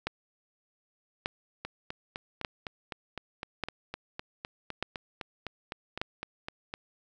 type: two click trains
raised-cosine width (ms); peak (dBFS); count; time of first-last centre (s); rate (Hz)
0.3; -20 / -14; 21 / 6; 1.65-6.739 / 0.07-6.015; 3.93 / 0.841
effects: none